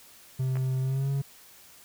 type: tone with pitch glide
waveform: triangle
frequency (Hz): 130.4 to 138.15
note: C3 to C#3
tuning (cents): -5 to -6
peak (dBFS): -23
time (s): 0.39-1.22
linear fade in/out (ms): 10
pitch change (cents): +99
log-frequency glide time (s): 0.81-1.1
type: clicks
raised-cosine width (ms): 0.5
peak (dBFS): -26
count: 2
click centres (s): 0.556 / 0.57
effects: white hiss -53 dBFS RMS until 1.84 s